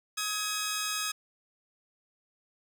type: tone pair together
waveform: 10% pulse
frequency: 1266 / 1661.2 Hz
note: D#6 / G#6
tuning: +30 / 0 cents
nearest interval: perfect fourth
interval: 470 cents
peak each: -24 / -26 dBFS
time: 0.17-1.12 s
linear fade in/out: 10 ms
effects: none